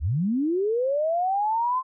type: linear sweep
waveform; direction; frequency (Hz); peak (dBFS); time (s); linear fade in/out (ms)
sine; up; 58.2 to 1050; -21; 0-1.83; 50
effects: none